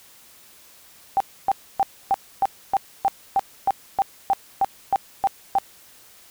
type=tone bursts; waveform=sine; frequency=784 Hz; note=G5; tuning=in tune; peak=-15 dBFS; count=15; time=1.17-5.585 s; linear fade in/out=0 ms; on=33 ms; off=280 ms; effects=white hiss -50 dBFS RMS until 6.3 s